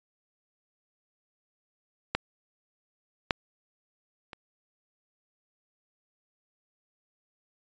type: clicks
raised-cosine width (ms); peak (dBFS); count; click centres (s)
0.3; -9 / -7 / -25; 3; 2.15 / 3.308 / 4.332
effects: resampled to 16000 Hz